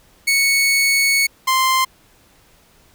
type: tone pair in turn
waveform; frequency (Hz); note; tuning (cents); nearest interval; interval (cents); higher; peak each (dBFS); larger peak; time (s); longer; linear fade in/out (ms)
sawtooth; 2215 / 1045.3; C#7 / C6; -2 / -2; octave + minor second; 1300; first; -10; neither; 0.27-1.27 / 1.47-1.85; first; 10
effects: pink hiss -53 dBFS RMS until 2.94 s